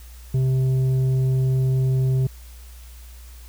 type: tone with tanh clipping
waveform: sine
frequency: 130.81 Hz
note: C3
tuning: in tune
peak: -18 dBFS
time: 0.34-2.27 s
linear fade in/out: 5 ms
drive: 6 dB
effects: added 60 Hz sine -39 dBFS peak until 3.48 s + white hiss -50 dBFS RMS until 3.48 s